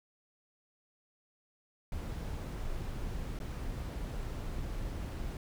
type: noise with dropouts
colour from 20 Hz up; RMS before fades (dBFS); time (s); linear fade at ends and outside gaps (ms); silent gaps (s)
brown; -38; 1.92-5.37; 2; 3.39-3.401
effects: none